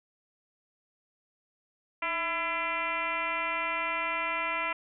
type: tone with frequency modulation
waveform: sine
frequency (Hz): 1688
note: G#6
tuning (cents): +28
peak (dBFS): -28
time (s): 2.02-4.73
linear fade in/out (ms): 5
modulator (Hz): 344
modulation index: 2.8
effects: none

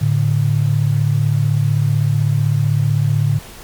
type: tone pair together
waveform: sine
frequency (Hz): 109.49 / 145.3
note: A2 / D3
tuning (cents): -8 / -18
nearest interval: perfect fourth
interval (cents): 490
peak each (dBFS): -15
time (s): 0.01-3.39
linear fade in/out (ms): 10
effects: pink hiss -37 dBFS RMS until 3.63 s + MP3 96 kbps

